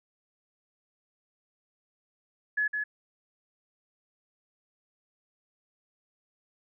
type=tone with echo; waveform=sine; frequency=1700 Hz; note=G#6; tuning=40 cents sharp; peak=-24 dBFS; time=2.57-2.68 s; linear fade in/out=10 ms; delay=160 ms; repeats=1; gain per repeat=-4 dB; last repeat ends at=2.84 s; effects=none